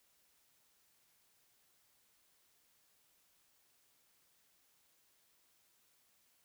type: silence
effects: white hiss -73 dBFS RMS until 6.44 s